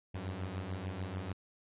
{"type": "beating tone pair", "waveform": "sawtooth", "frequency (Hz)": [89.7, 96.5], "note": ["F2", "G2"], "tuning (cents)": [47, -27], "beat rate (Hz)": 6.8, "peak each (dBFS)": [-37, -36], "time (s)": [0.14, 1.33], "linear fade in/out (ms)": 10, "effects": ["resampled to 8000 Hz"]}